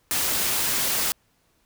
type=noise; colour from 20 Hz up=white; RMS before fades=-24 dBFS; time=0.11-1.12 s; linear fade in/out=0 ms; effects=pink hiss -66 dBFS RMS until 1.65 s